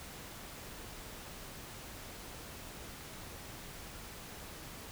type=silence; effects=pink hiss -48 dBFS RMS until 4.91 s